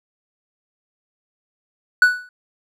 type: tone with exponential decay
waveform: triangle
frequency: 1480 Hz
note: F#6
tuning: in tune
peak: -4 dBFS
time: 2.02-2.29 s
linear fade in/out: 2 ms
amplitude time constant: 58 ms
effects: none